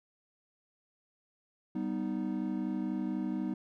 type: chord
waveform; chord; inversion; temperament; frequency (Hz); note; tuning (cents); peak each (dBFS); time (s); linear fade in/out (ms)
triangle; G augmented; none; equal with one note detuned; 194.76 / 246.9 / 311.1; G3 / B3 / D#4; -11 / 0 / 0; -34; 1.75-3.54; 5
effects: none